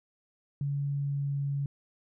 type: tone with pitch glide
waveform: sine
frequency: 141.6 to 140.62 Hz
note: C#3 to C#3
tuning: +37 to +25 cents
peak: -28 dBFS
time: 0.61-1.66 s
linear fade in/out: 2 ms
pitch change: -12 cents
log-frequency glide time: 0.89-1.39 s
effects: none